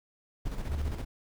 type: noise with tremolo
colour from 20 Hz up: brown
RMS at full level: -33 dBFS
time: 0.45-1.05 s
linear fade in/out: 10 ms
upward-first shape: square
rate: 15 Hz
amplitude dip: 50%
type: tone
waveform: sine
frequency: 73.42 Hz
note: D2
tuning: in tune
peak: -30 dBFS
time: 0.69-0.91 s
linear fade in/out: 5 ms
effects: none